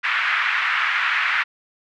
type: band-pass noise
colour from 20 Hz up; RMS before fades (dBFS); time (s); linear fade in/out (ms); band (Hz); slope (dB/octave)
white; -21; 0.03-1.44; 20; 1300 to 2200; 24
effects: none